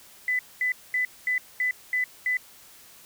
sine tone bursts, 2000 Hz, B6, 21 cents sharp, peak -22 dBFS, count 7, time 0.28-2.37 s, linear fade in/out 2 ms, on 110 ms, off 220 ms, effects white hiss -51 dBFS RMS until 3.05 s

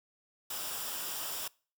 white noise with comb filter, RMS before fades -38 dBFS, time 0.5-1.48 s, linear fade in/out 5 ms, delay 0.47 ms, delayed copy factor -0.55, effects noise-tail reverb RT60 0.4 s tail -24 dB re dry

